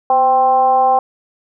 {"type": "tone with frequency modulation", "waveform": "sine", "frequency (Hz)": 784, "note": "G5", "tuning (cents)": 0, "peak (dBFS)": -9, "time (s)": [0.1, 0.99], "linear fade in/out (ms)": 2, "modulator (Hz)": 269, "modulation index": 0.67, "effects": []}